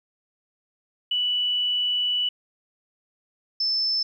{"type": "tone pair in turn", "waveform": "sine", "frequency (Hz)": [2960, 5274], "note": ["F#7", "E8"], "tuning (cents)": [0, 0], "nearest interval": "minor seventh", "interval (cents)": 1000, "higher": "second", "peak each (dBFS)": -21, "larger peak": "neither", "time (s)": [[1.11, 2.29], [3.6, 4.03]], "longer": "first", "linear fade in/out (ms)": 5, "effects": ["10-bit"]}